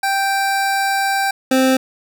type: tone pair in turn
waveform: 25% pulse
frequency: 784 / 261.6 Hz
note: G5 / C4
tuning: 0 / 0 cents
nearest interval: octave + perfect fifth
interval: 1900 cents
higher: first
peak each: -12 / -8 dBFS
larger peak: second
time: 0.03-1.31 / 1.51-1.77 s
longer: first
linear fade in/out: 5 ms
effects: none